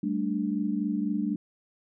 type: chord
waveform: sine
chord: G suspended second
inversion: none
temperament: equal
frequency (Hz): 196 / 220 / 293.7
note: G3 / A3 / D4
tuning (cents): 0 / 0 / 0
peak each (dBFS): -30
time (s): 0.03-1.36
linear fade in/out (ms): 5
effects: none